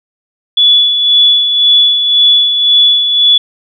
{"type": "tone with tremolo", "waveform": "sine", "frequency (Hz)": 3427, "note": "A7", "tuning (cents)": -46, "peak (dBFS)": -3, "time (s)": [0.57, 3.38], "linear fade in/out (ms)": 5, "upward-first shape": "sine", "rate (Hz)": 1.9, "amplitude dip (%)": 50, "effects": []}